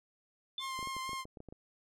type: tone with exponential decay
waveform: sine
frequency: 3520 Hz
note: A7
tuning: in tune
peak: -33 dBFS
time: 0.58-0.76 s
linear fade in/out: 2 ms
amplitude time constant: 38 ms
type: tone with vibrato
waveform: sawtooth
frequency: 1058 Hz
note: C6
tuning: 19 cents sharp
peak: -33 dBFS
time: 0.59-1.25 s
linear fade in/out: 50 ms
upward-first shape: triangle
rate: 4.2 Hz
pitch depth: 24 cents each way
type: clicks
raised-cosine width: 2 ms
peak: -34 dBFS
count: 11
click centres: 0.791 / 0.828 / 0.873 / 0.966 / 1.093 / 1.132 / 1.254 / 1.372 / 1.404 / 1.487 / 1.525 s
effects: low-pass 11000 Hz 12 dB/octave + MP3 96 kbps